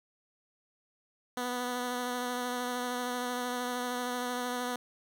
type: tone with vibrato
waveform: 10% pulse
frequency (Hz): 246.9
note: B3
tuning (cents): 0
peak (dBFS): -24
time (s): 1.37-4.76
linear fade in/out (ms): 2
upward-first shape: sine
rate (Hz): 13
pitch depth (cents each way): 16
effects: none